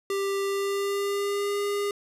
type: tone with pitch glide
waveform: square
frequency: 394.6 to 406.4 Hz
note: G4 to G#4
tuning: +11 to -38 cents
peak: -26 dBFS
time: 0.1-1.91 s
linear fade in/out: 2 ms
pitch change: +51 cents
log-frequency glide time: 0.43-1.59 s
effects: resampled to 32000 Hz + 11-bit